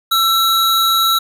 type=tone pair together; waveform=square; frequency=1338 / 3843 Hz; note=E6 / B7; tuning=+25 / -48 cents; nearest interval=octave + tritone; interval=1827 cents; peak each=-15 dBFS; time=0.11-1.19 s; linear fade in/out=10 ms; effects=none